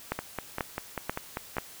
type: two click trains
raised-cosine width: 0.5 ms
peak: -16 / -13 dBFS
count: 8 / 4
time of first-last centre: 0.19-1.568 / 0.12-1.583 s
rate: 5.08 / 2.05 Hz
effects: white hiss -48 dBFS RMS until 1.8 s